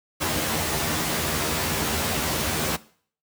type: noise with comb filter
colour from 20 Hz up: pink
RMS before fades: -25 dBFS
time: 0.2-2.77 s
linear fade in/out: 20 ms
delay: 13 ms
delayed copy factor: +0.9
effects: noise-tail reverb RT60 0.5 s tail -19 dB re dry + high-pass 80 Hz 12 dB/octave